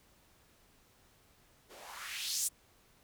blue noise with band-pass filter sweep, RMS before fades -39 dBFS, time 1.69-2.49 s, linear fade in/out 20 ms, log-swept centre 370 to 8900 Hz, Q 2.3, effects pink hiss -66 dBFS RMS until 3.03 s

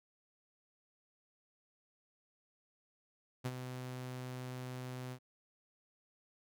sawtooth tone with ADSR envelope, 127 Hz, B2, 49 cents sharp, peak -30 dBFS, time 3.44-5.19 s, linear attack 19 ms, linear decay 44 ms, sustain -8 dB, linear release 69 ms, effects none

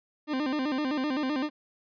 40% pulse tone with vibrato, 280.1 Hz, C#4, 18 cents sharp, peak -26 dBFS, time 0.27-1.5 s, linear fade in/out 50 ms, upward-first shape square, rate 7.8 Hz, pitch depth 130 cents each way, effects resampled to 11025 Hz

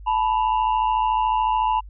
triangle ring-modulated tone, 930 Hz, A#5, 4 cents flat, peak -13 dBFS, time 0.06-1.81 s, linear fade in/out 20 ms, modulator 56.9 Hz, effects added 50 Hz sine -37 dBFS peak until 1.89 s + resampled to 8000 Hz

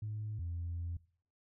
sine tone pair in turn, 106.8 / 85.42 Hz, G#2 / F2, +49 / -38 cents, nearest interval major third, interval 387 cents, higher first, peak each -36 / -35 dBFS, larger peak second, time 0.02-0.39 / 0.39-0.97 s, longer second, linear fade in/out 5 ms, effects noise-tail reverb RT60 0.5 s tail -21 dB re dry + tanh soft clip ceiling -33 dBFS

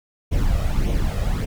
brown noise with flanger, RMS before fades -20 dBFS, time 0.31-1.46 s, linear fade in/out 20 ms, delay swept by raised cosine 0.32 to 1.62 ms, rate 1.7 Hz, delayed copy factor +0.6, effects none

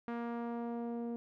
sawtooth tone with low-pass filter sweep, 235.4 Hz, A#3, 17 cents sharp, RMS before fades -39 dBFS, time 0.08-1.16 s, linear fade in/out 0 ms, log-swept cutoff 1600 to 480 Hz, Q 1.1, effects none

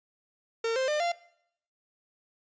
45% pulse tone with pitch steps, 455.8 / 523.6 / 601.4 / 690.9 Hz, A#4 / C5 / D5 / F5, -39 / +1 / +41 / -19 cents, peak -26 dBFS, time 0.64-1.12 s, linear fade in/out 5 ms, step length 120 ms, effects noise-tail reverb RT60 0.7 s tail -20 dB re dry + resampled to 16000 Hz

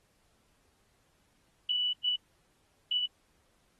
sine tone bursts at uneven times, 2960 Hz, F#7, in tune, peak -27 dBFS, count 3, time 1.69-1.93 / 2.04-2.16 / 2.91-3.06 s, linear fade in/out 5 ms, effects pink hiss -71 dBFS RMS until 3.79 s + AAC 32 kbps

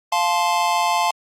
square chord, F major, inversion none, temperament just, 698.5 / 873.1 / 1047.7 Hz, F5 / A5 / C6, 0 / -14 / +2 cents, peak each -23 / -21 / -23 dBFS, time 0.12-1.11 s, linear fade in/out 5 ms, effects low-pass 10000 Hz 12 dB/octave + Opus 48 kbps

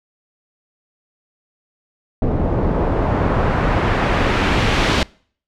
pink noise with low-pass filter sweep, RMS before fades -17 dBFS, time 2.22-5.03 s, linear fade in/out 2 ms, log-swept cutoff 510 to 4100 Hz, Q 0.87, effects noise-tail reverb RT60 0.5 s tail -25 dB re dry

